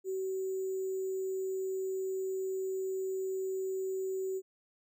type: tone with sample-and-hold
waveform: sine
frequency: 379.4 Hz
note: F#4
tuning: 43 cents sharp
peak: -32 dBFS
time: 0.04-4.42 s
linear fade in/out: 50 ms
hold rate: 7350 Hz
effects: none